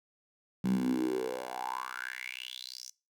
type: tone with high-pass filter sweep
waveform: 10% pulse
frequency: 63 Hz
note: B1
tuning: 35 cents sharp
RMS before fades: -35 dBFS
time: 0.64-2.9 s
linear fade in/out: 5 ms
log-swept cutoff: 170 to 6000 Hz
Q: 7.7
effects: noise-tail reverb RT60 0.3 s tail -23 dB re dry